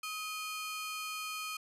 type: ring-modulated tone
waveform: sawtooth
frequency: 1864.7 Hz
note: A#6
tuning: in tune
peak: -31 dBFS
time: 0.03-1.57 s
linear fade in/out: 5 ms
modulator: 599 Hz
effects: resampled to 32000 Hz